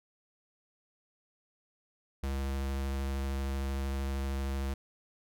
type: tone with vibrato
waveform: square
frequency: 68 Hz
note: C#2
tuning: 33 cents flat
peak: -32 dBFS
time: 2.23-4.74 s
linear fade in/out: 5 ms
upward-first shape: square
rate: 13 Hz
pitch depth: 9 cents each way
effects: none